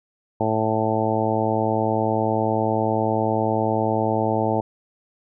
harmonic tone, 110 Hz, A2, in tune, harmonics 1 / 2 / 3 / 4 / 5 / 6 / 7 / 8, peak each -27 / -27 / -27 / -27 / -27 / -27 / -27 / -27 dBFS, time 0.4-4.61 s, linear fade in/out 5 ms, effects none

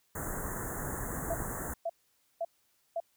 pink band-stop noise, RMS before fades -37 dBFS, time 0.15-1.74 s, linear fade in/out 5 ms, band 1900 to 6600 Hz, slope 96 dB/octave
sine tone bursts, 671 Hz, E5, 31 cents sharp, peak -30 dBFS, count 4, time 1.3-3.002 s, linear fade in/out 5 ms, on 43 ms, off 510 ms
effects white hiss -72 dBFS RMS until 3.16 s

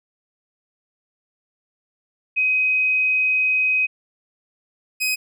sine / sawtooth tone pair in turn, 2520 / 2520 Hz, D#7 / D#7, +21 / +21 cents, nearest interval unison, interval 0 cents, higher neither, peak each -16 dBFS, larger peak neither, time 2.36-3.87 / 5-5.16 s, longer first, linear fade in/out 20 ms, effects none

